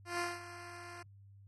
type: tone with ADSR envelope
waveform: 10% pulse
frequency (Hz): 348.4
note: F4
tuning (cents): -4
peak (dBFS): -25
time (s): 0.05-1.03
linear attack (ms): 140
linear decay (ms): 200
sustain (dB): -15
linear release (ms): 8
effects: added 99 Hz sine -55 dBFS peak until 1.47 s + AAC 32 kbps